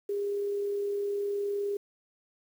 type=tone with amplitude modulation; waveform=sine; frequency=405 Hz; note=G#4; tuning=43 cents flat; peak=-27 dBFS; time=0.09-1.77 s; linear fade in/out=5 ms; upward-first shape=sine; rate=39.6 Hz; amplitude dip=25%; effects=9-bit